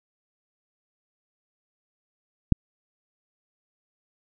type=click; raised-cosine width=5 ms; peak=-3 dBFS; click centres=2.523 s; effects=none